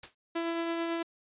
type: noise with exponential decay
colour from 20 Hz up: white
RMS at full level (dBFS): -37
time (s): 0.03-0.15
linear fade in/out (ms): 5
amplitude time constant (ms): 26
type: tone with tremolo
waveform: sawtooth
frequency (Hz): 334.3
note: E4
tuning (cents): +24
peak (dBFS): -25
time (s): 0.35-1.03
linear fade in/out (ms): 10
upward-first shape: triangle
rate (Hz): 9.1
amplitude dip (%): 30
effects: resampled to 8000 Hz